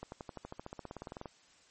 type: accelerating click train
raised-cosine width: 1 ms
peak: -28 dBFS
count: 20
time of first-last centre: 0.03-1.258 s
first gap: 91 ms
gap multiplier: 0.96
effects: white hiss -64 dBFS RMS until 1.7 s + MP3 32 kbps